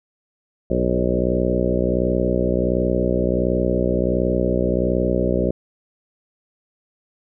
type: harmonic tone with a mistuned harmonic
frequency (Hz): 61.4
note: B1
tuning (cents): -9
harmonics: 1 / 2 / 3 / 4 / 5 / 6 / 7 / 8 / 9 / 10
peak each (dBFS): -25 / -29 / -24 / -26 / -28 / -24 / -27 / -28 / -25 / -29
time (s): 0.7-5.51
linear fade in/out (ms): 5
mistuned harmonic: 9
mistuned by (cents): -17
effects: none